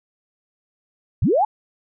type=linear sweep; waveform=sine; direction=up; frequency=61.7 to 896 Hz; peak=-14 dBFS; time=1.22-1.45 s; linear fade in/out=5 ms; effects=none